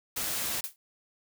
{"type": "noise", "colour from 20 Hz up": "white", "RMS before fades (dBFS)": -32, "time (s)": [0.16, 0.61], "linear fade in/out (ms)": 10}
{"type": "noise with exponential decay", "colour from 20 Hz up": "blue", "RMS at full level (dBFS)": -30, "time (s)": [0.64, 0.76], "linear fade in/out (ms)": 0, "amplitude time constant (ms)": 25}
{"effects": []}